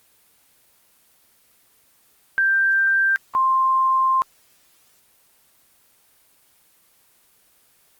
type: tone pair in turn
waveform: sine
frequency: 1576 / 1051.9 Hz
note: G6 / C6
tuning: +9 / +9 cents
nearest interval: perfect fifth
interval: 700 cents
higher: first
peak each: -15 dBFS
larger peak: neither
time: 2.38-3.16 / 3.35-4.22 s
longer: second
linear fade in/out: 0 ms
effects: white hiss -58 dBFS RMS until 7.99 s + Opus 24 kbps